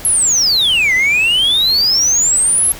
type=exponential two-way sweep; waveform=sine; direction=down then up; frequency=11310 to 1975.5 to 11310 Hz; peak=-7 dBFS; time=0.05-2.72 s; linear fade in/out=0 ms; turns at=0.94 s; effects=tanh soft clip ceiling -9 dBFS + pink hiss -32 dBFS RMS until 2.79 s